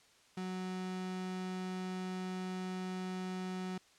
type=tone; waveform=35% pulse; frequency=185 Hz; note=F#3; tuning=in tune; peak=-36 dBFS; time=0.37-3.78 s; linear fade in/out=5 ms; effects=white hiss -65 dBFS RMS until 3.98 s + low-pass 7000 Hz 12 dB/octave